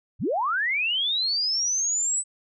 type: linear sweep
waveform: sine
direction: up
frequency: 58.27 to 8050 Hz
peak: -22 dBFS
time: 0.19-2.24 s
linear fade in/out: 50 ms
effects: none